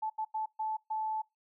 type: tone bursts at uneven times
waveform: sine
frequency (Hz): 871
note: A5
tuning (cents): -18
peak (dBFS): -31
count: 5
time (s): 0.02-0.1 / 0.18-0.25 / 0.34-0.46 / 0.59-0.77 / 0.9-1.22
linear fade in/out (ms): 10
effects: noise-tail reverb RT60 0.2 s tail -23 dB re dry